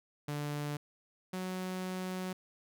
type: tone pair in turn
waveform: sawtooth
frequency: 146.83 / 184.99 Hz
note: D3 / F#3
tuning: 0 / 0 cents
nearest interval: major third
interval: 400 cents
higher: second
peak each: -31 / -32 dBFS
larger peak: first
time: 0.28-0.77 / 1.33-2.33 s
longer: second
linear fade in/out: 5 ms
effects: none